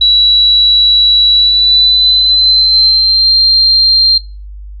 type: tone with pitch glide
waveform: sine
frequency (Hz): 3920 to 4177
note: B7 to C8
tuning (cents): -14 to -4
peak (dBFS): -5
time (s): 0.01-4.18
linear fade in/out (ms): 5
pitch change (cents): +110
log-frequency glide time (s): 1.32-3.31
effects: noise-tail reverb RT60 0.3 s tail -18 dB re dry + added 50 Hz sine -25 dBFS peak until 4.8 s